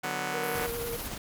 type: chord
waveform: 5% pulse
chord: B minor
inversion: first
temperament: just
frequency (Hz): 148.16 / 185.21 / 246.9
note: D3 / F#3 / B3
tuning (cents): +16 / +2 / 0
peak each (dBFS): -25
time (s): 0.03-0.67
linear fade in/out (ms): 10
type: tone with vibrato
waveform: triangle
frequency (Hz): 469.9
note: A#4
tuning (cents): +14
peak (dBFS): -32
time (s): 0.33-0.97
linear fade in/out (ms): 10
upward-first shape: sine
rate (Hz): 9.9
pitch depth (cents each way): 25
type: band-pass noise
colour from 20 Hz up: white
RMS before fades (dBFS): -43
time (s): 0.43-1.08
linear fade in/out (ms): 5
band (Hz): 10000 to 15000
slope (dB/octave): 96
type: noise with tremolo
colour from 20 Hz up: pink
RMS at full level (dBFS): -36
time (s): 0.55-1.18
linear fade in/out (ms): 5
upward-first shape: sine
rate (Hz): 16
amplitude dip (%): 40
effects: none